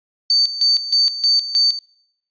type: tone with tremolo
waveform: sine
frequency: 4562 Hz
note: C#8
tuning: 49 cents sharp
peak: -11 dBFS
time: 0.3-1.79 s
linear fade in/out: 2 ms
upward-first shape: square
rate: 3.2 Hz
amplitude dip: 75%
effects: noise-tail reverb RT60 0.8 s tail -26 dB re dry + resampled to 11025 Hz

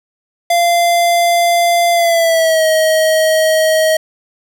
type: tone with pitch glide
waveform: square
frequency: 690 to 632.7 Hz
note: F5 to D#5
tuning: -21 to +29 cents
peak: -10 dBFS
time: 0.5-3.97 s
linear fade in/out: 5 ms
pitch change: -150 cents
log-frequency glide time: 1.92-2.66 s
effects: 7-bit

